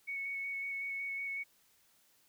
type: tone with vibrato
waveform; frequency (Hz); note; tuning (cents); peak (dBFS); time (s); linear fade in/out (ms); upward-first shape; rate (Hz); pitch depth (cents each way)
sine; 2217; C#7; 0; -36; 0.07-1.44; 20; square; 5.4; 10
effects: white hiss -69 dBFS RMS until 2.28 s